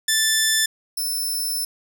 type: tone pair in turn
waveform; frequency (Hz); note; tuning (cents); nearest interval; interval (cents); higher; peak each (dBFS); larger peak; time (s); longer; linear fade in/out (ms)
10% pulse; 1760 / 5302; A6 / E8; 0 / +9; octave + perfect fifth; 1909; second; -8 / -17; first; 0.08-0.66 / 0.97-1.65; second; 5
effects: none